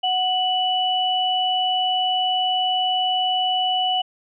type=tone pair together; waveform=sine; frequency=740 / 2960 Hz; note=F#5 / F#7; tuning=0 / 0 cents; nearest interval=2 octaves; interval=2400 cents; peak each=-21 / -21 dBFS; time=0.03-4.02 s; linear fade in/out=10 ms; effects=none